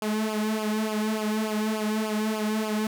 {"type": "tone with flanger", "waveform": "sawtooth", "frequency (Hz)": 215.5, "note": "A3", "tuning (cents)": -36, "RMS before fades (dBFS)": -27, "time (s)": [0.02, 2.87], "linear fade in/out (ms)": 2, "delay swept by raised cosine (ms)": [0.5, 3.2], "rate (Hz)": 3.4, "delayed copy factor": -0.85, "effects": []}